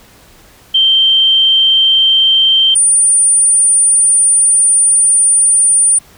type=tone pair in turn; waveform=sine; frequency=3136 / 9306 Hz; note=G7 / D9; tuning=0 / -17 cents; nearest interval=octave + perfect fifth; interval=1883 cents; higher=second; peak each=-6 dBFS; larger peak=neither; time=0.74-2.75 / 2.75-5.99 s; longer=second; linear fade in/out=10 ms; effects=pink hiss -43 dBFS RMS until 6.17 s